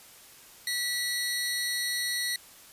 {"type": "tone pair together", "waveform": "25% pulse", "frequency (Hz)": [1951, 4302], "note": ["B6", "C8"], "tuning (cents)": [-22, 47], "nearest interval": "octave + major second", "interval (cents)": 1369, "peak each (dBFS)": -27, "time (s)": [0.67, 2.36], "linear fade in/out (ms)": 2, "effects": ["white hiss -52 dBFS RMS until 2.72 s", "resampled to 32000 Hz"]}